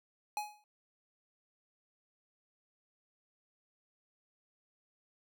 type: tone with exponential decay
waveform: square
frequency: 839 Hz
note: G#5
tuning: 17 cents sharp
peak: -32 dBFS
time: 0.37-0.64 s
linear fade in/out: 1 ms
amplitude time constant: 57 ms
effects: none